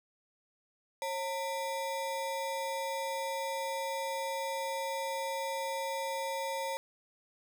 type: ring-modulated tone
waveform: square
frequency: 727 Hz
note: F#5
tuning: 31 cents flat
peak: -31 dBFS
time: 1.02-6.77 s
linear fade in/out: 0 ms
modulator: 185 Hz
effects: none